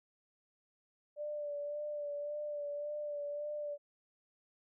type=tone with vibrato; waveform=sine; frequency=587.3 Hz; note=D5; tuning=in tune; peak=-37 dBFS; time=1.16-3.78 s; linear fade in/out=50 ms; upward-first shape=sine; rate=1.8 Hz; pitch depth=27 cents each way; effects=none